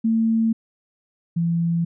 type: tone pair in turn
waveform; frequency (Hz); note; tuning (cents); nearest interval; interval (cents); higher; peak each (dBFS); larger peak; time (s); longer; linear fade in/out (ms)
sine; 225 / 168.56; A3 / E3; +39 / +39; perfect fourth; 500; first; -16 / -18; first; 0.04-0.53 / 1.36-1.85; neither; 10
effects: none